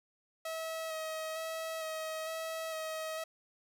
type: tone with vibrato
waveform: sawtooth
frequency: 640 Hz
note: D#5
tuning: 49 cents sharp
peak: -33 dBFS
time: 0.45-3.24 s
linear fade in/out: 5 ms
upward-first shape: square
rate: 1.1 Hz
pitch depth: 15 cents each way
effects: none